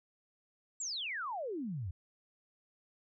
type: exponential sweep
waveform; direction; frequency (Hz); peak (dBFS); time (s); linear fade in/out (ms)
sine; down; 7790 to 80.9; -36; 0.8-1.91; 5
effects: none